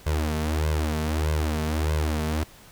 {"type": "tone with flanger", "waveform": "sawtooth", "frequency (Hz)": 77.1, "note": "D#2", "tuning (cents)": -15, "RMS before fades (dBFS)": -25, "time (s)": [0.06, 2.44], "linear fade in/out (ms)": 10, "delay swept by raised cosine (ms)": [1.9, 4.6], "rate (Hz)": 1.6, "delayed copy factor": 0.95, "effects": ["pink hiss -50 dBFS RMS until 2.71 s"]}